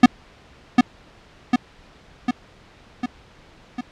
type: tone with echo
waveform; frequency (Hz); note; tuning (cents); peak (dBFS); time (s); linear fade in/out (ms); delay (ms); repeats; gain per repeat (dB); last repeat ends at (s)
square; 246.9; B3; 0; -5; 0.03-0.06; 5; 750; 5; -4; 3.81
effects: pink hiss -49 dBFS RMS until 3.91 s + low-pass 4000 Hz 12 dB/octave